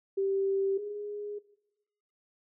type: tone pair in turn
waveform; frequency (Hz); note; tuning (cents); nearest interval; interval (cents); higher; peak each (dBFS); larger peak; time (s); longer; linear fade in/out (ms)
sine; 390.4 / 413.6; G4 / G#4; -7 / -7; minor second; 100; second; -26 / -35; first; 0.17-0.78 / 0.78-1.39; neither; 10
effects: noise-tail reverb RT60 0.9 s tail -17 dB re dry